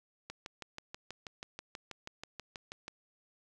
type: click train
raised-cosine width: 0.2 ms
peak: -25 dBFS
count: 17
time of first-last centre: 0.3-2.881 s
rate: 6.2 Hz
effects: none